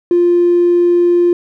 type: tone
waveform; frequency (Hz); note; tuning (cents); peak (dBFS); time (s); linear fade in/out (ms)
triangle; 349.2; F4; 0; -4; 0.11-1.33; 2
effects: tanh soft clip ceiling -5 dBFS